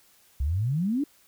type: exponential sweep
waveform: sine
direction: up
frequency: 63.1 to 305.2 Hz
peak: -23 dBFS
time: 0.4-1.04 s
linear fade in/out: 5 ms
effects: white hiss -60 dBFS RMS until 1.27 s